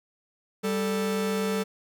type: tone pair together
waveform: 45% pulse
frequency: 196 / 440 Hz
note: G3 / A4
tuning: 0 / 0 cents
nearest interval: octave + major second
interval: 1400 cents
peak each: -28 dBFS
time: 0.63-1.64 s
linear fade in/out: 20 ms
effects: none